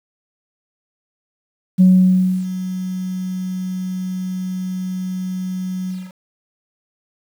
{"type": "tone with ADSR envelope", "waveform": "sine", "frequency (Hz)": 185, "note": "F#3", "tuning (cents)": 0, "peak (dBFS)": -5, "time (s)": [1.78, 6.13], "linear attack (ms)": 27, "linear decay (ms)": 640, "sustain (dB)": -16, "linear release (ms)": 230, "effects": ["tanh soft clip ceiling -3 dBFS", "7-bit"]}